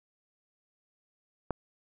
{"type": "click", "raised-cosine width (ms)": 1, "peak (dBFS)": -16, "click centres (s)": 1.507, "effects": []}